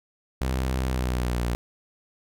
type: tone with pitch glide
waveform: sawtooth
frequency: 64.6 to 59.58 Hz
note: C2 to A#1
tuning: -21 to +38 cents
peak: -20 dBFS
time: 0.41-1.55 s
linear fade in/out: 0 ms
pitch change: -141 cents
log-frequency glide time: 0.83-1.44 s
effects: none